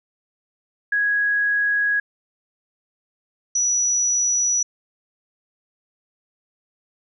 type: tone pair in turn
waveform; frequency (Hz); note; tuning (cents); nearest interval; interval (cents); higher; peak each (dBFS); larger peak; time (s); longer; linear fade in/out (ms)
sine; 1661.2 / 5882; G#6 / F#8; 0 / -11; octave + minor seventh; 2189; second; -17; neither; 0.92-2 / 3.55-4.63; neither; 5
effects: none